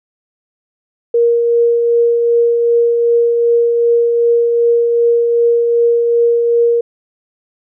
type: tone with tremolo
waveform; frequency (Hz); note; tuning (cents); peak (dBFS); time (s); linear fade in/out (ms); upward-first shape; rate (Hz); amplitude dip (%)
sine; 470; A#4; +14; -7; 1.14-6.81; 5; triangle; 2.6; 35
effects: none